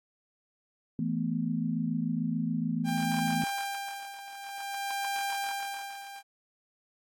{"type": "chord", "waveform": "sine", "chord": "E suspended fourth", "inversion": "none", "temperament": "equal", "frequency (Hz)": [164.81, 220, 246.9], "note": ["E3", "A3", "B3"], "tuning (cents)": [0, 0, 0], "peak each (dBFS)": -32, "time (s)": [0.99, 3.44], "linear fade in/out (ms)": 2}
{"type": "tone with tremolo", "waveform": "sawtooth", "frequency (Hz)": 795, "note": "G5", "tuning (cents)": 24, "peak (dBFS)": -26, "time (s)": [2.84, 6.23], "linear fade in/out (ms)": 50, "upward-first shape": "sine", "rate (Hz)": 0.53, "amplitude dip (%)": 75}
{"effects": ["AAC 64 kbps"]}